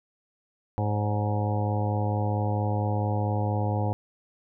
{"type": "harmonic tone with a mistuned harmonic", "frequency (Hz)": 104.4, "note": "G#2", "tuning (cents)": 10, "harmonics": [1, 2, 3, 4, 5, 6, 7, 8, 9], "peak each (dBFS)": [-25, -34, -36, -39, -34, -42, -35, -35, -40], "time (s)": [0.78, 3.93], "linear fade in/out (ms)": 0, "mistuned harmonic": 6, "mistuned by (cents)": -78, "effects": []}